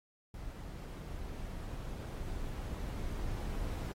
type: noise with level ramp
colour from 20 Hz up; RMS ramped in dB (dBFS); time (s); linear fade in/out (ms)
brown; -44 to -37; 0.34-3.92; 2
effects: AAC 48 kbps